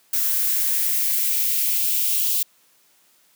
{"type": "noise with high-pass filter sweep", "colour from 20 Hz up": "violet", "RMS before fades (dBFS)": -21, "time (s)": [0.13, 2.43], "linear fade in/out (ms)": 5, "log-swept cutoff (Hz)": [1400, 3100], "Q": 2.2, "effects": ["white hiss -59 dBFS RMS until 3.35 s", "high-pass 150 Hz 12 dB/octave"]}